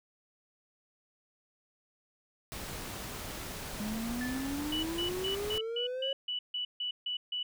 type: noise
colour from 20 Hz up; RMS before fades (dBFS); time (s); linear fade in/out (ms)
pink; -41; 2.52-5.58; 0
type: exponential sweep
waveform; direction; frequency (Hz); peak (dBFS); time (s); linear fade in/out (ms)
triangle; up; 207.2 to 550; -32; 3.8-6.13; 2
type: tone with exponential decay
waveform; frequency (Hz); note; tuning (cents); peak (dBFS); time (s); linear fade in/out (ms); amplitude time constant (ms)
triangle; 1748; A6; -12; -35; 4.21-4.81; 1; 130
type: tone bursts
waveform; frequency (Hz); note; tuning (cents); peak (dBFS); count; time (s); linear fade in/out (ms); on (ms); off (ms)
sine; 2960; F#7; 0; -32; 11; 4.72-7.43; 5; 110; 150
effects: none